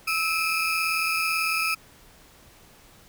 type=tone cluster; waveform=35% pulse; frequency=1304 / 2403 / 2570 Hz; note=E6 / D7 / E7; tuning=-19 / +39 / -45 cents; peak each=-26 dBFS; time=0.07-1.75 s; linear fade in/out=10 ms; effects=pink hiss -53 dBFS RMS until 3.08 s